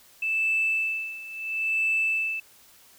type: tone with tremolo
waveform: sine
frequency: 2637 Hz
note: E7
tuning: in tune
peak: -20 dBFS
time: 0.22-2.4 s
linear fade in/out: 5 ms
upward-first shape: sine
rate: 0.73 Hz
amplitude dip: 85%
effects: tanh soft clip ceiling -17 dBFS + white hiss -55 dBFS RMS until 2.98 s